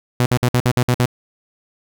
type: tone bursts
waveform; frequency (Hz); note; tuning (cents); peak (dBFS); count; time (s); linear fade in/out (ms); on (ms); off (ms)
sawtooth; 123.47; B2; 0; -9; 8; 0.2-1.057; 0; 59; 55
effects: none